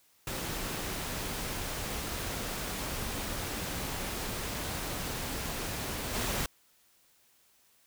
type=noise with level steps; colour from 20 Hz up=pink; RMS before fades=-36 / -32 dBFS; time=0.27-6.46 s; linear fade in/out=2 ms; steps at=6.13 s; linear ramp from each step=20 ms; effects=white hiss -66 dBFS RMS until 7.86 s